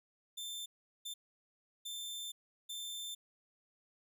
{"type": "tone bursts at uneven times", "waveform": "sawtooth", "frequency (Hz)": 3559, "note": "A7", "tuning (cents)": 19, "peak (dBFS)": -38, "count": 4, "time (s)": [[0.37, 0.66], [1.05, 1.14], [1.85, 2.32], [2.69, 3.15]], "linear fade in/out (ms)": 10, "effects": []}